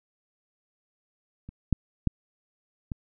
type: clicks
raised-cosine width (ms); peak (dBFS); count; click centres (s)
5; -28 / -9 / -10 / -20; 4; 1.49 / 1.727 / 2.073 / 2.918
effects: none